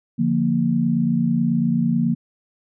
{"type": "chord", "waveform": "sine", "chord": "Bb major", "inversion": "first", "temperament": "just", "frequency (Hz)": [145.68, 174.81, 233.1], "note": ["D3", "F3", "Bb3"], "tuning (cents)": [-14, 2, 0], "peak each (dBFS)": [-24, -21, -19], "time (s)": [0.18, 2.15], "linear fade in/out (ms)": 20, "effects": []}